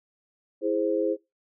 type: chord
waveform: sine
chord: E augmented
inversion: none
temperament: equal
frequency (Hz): 329.6 / 415.3 / 523.3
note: E4 / G#4 / B#4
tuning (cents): 0 / 0 / 0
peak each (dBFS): -27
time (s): 0.61-1.17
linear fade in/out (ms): 50
effects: noise-tail reverb RT60 0.2 s tail -21 dB re dry